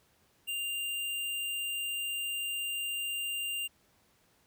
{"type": "tone with sample-and-hold", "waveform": "sine", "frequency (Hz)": 2794, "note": "F7", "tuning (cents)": 0, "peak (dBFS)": -32, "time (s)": [0.47, 3.68], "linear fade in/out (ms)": 20, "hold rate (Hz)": 11025, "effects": ["pink hiss -68 dBFS RMS until 4.46 s", "high-pass 60 Hz 12 dB/octave"]}